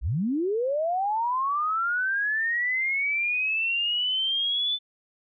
sine linear sweep, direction up, 43.65 to 3520 Hz, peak -23 dBFS, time 0.01-4.79 s, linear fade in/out 50 ms, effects none

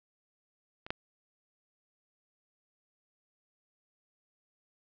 clicks, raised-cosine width 0.3 ms, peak -27 / -15 dBFS, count 2, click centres 0.865 / 0.905 s, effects low-pass 4000 Hz 12 dB/octave

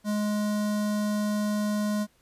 square tone with notch filter, 209.2 Hz, G#3, 13 cents sharp, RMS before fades -27 dBFS, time 0.04-2.07 s, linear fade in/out 50 ms, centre 2500 Hz, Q 1.3, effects pink hiss -65 dBFS RMS until 2.21 s + resampled to 32000 Hz

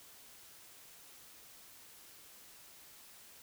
silence, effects white hiss -57 dBFS RMS until 3.42 s

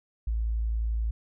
sine tone, 55.7 Hz, A1, 22 cents sharp, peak -25 dBFS, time 0.27-1.11 s, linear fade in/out 5 ms, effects none

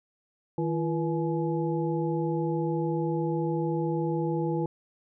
sine tone cluster, 158.5 / 338.4 / 484.7 / 846 Hz, D#3 / E4 / B4 / G#5, +32 / +45 / -32 / +32 cents, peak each -29 / -29 / -33 / -36 dBFS, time 0.58-4.66 s, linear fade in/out 2 ms, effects none

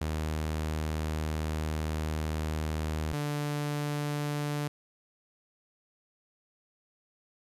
sawtooth tone pair in turn, 77.78 / 146.83 Hz, D#2 / D3, 0 / 0 cents, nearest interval major seventh, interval 1100 cents, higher second, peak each -26 dBFS, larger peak neither, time 0.01-3.13 / 3.13-4.68 s, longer first, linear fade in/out 5 ms, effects resampled to 32000 Hz + 11-bit

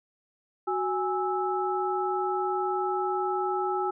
sine tone cluster, 371.5 / 827 / 1310 Hz, F#4 / G#5 / E6, +7 / -8 / -11 cents, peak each -29 / -29 / -32 dBFS, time 0.67-3.91 s, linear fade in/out 10 ms, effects none

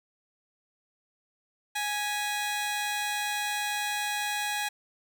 15% pulse tone pair together, 830.6 / 1941.6 Hz, G#5 / B6, 0 / -30 cents, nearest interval octave + minor third, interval 1470 cents, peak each -23 / -31 dBFS, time 1.75-4.69 s, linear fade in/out 10 ms, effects none

